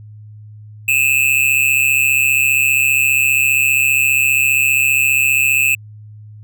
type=tone with amplitude modulation; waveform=square; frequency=2601 Hz; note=E7; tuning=24 cents flat; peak=-8 dBFS; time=0.88-5.75 s; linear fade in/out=5 ms; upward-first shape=sine; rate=135 Hz; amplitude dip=95%; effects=added 106 Hz sine -34 dBFS peak until 6.43 s